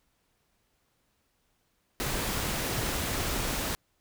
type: noise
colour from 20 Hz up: pink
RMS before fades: -31 dBFS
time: 2-3.75 s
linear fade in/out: 0 ms
type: tone with exponential decay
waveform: sine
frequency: 116.54 Hz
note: A#2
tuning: in tune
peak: -28 dBFS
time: 2.78-2.87 s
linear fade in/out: 0 ms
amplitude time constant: 19 ms
effects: pink hiss -73 dBFS RMS until 4 s